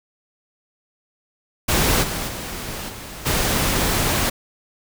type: noise with level steps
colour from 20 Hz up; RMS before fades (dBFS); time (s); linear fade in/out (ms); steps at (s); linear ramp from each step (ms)
pink; -18 / -26 / -30 / -35 / -20; 1.68-4.3; 10; 2.02 / 2.27 / 2.88 / 3.25; 20
effects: none